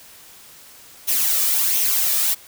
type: noise with flanger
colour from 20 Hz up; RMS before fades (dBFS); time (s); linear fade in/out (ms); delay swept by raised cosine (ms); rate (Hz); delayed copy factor
blue; -19; 1.07-2.35; 20; 0.32 to 1.72; 1.4; +0.5
effects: white hiss -45 dBFS RMS until 2.47 s